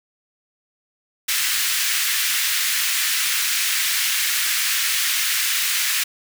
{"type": "high-pass noise", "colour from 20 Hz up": "pink", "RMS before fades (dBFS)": -21, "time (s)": [1.28, 6.04], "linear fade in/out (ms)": 10, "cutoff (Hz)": 1700, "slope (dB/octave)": 24, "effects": []}